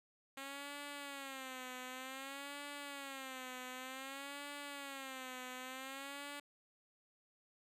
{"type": "tone with vibrato", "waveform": "5% pulse", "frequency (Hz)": 270, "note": "C#4", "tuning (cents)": -45, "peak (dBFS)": -34, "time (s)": [0.37, 6.4], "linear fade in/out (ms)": 5, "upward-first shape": "sine", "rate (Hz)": 0.54, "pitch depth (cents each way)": 110, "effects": ["resampled to 32000 Hz"]}